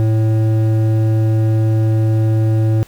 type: tone with hard clipping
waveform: sine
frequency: 110.2 Hz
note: A2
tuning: 3 cents sharp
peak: -13 dBFS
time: 0-2.83 s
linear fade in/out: 0 ms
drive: 10 dB
effects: pink hiss -45 dBFS RMS until 2.87 s